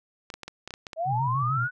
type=clicks; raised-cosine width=0.2 ms; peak=-20 dBFS; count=9; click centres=0.302 / 0.34 / 0.433 / 0.48 / 0.676 / 0.707 / 0.739 / 0.868 / 0.932 s
type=linear sweep; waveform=sine; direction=up; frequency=622 to 1500 Hz; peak=-25 dBFS; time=0.96-1.71 s; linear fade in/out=50 ms
type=tone with vibrato; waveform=sine; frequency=128.2 Hz; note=C3; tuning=35 cents flat; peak=-26 dBFS; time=1.05-1.68 s; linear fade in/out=50 ms; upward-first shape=square; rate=6.7 Hz; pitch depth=94 cents each way
effects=none